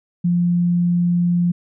sine tone, 174.61 Hz, F3, in tune, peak -14 dBFS, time 0.24-1.52 s, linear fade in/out 10 ms, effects none

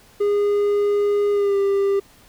triangle tone with pitch glide, 409.6 to 396.6 Hz, G#4 to G4, -24 to +20 cents, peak -14 dBFS, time 0.2-2 s, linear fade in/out 10 ms, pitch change -56 cents, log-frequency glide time 1.32-1.57 s, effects pink hiss -51 dBFS RMS until 2.28 s

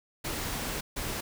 pink noise bursts at uneven times, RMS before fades -34 dBFS, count 2, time 0.24-0.81 / 0.96-1.21 s, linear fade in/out 10 ms, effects none

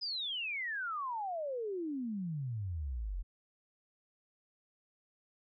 sine exponential sweep, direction down, 5080 to 40.88 Hz, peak -35 dBFS, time 0.01-3.23 s, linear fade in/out 20 ms, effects none

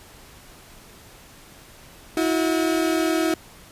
35% pulse tone pair together, 322.5 / 362 Hz, E4 / F#4, -38 / -38 cents, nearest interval major second, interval 200 cents, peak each -19 / -23 dBFS, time 2.17-3.34 s, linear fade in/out 2 ms, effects pink hiss -47 dBFS RMS until 3.71 s + resampled to 32000 Hz

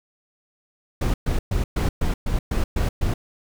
brown noise bursts, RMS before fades -21 dBFS, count 9, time 1.01-3.14 s, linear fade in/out 5 ms, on 130 ms, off 120 ms, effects none

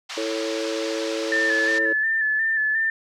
white band-pass noise, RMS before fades -34 dBFS, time 0.09-1.79 s, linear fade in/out 10 ms, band 740 to 5500 Hz, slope 24 dB/octave
triangle chord, A major, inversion second, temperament equal with one note detuned, 329.6 / 444.6 / 554.4 Hz, E4 / A4 / C#5, 0 / +18 / 0 cents, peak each -27 dBFS, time 0.17-1.93 s, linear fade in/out 5 ms
sine tone with vibrato, 1760 Hz, A6, in tune, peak -19 dBFS, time 1.32-2.9 s, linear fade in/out 2 ms, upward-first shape square, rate 2.8 Hz, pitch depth 30 cents each way
effects none

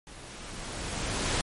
pink noise with level ramp, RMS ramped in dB -47 to -27 dBFS, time 0.07-1.41 s, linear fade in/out 0 ms, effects MP3 48 kbps

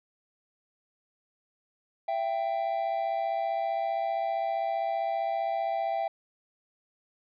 triangle tone pair together, 668.7 / 784 Hz, E5 / G5, +25 / 0 cents, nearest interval minor third, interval 275 cents, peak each -28 dBFS, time 2.08-6.08 s, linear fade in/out 5 ms, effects resampled to 11025 Hz

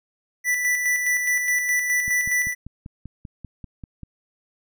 square tone with tremolo, 1975.5 Hz, B6, in tune, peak -19 dBFS, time 0.44-2.55 s, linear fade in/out 50 ms, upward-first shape square, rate 4.8 Hz, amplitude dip 40%
click train, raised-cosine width 5 ms, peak -24 dBFS, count 11, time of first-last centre 2.08-4.033 s, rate 5.12 Hz
effects none

